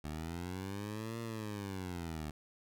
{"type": "linear two-way sweep", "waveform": "15% pulse", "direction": "up then down", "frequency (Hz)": [73.9, 116.54, 73.9], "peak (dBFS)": -33, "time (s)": [0.04, 2.31], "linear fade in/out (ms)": 5, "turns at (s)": 1.2, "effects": []}